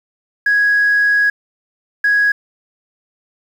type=tone bursts at uneven times; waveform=sine; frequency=1661.2 Hz; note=G#6; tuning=in tune; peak=-9 dBFS; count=2; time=0.46-1.3 / 2.04-2.32 s; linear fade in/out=5 ms; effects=tanh soft clip ceiling -7 dBFS + 7-bit